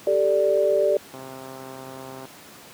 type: chord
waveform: sine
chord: G suspended second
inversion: none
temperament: equal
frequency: 392 / 440 / 587.3 Hz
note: G4 / A4 / D5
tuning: 0 / 0 / 0 cents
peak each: -23 / -24 / -19 dBFS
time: 0.07-0.97 s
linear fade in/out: 2 ms
type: click train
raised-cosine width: 1 ms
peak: -25 dBFS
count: 148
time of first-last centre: 1.14-2.254 s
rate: 132 Hz
effects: pink hiss -45 dBFS RMS until 2.73 s + high-pass 150 Hz 12 dB/octave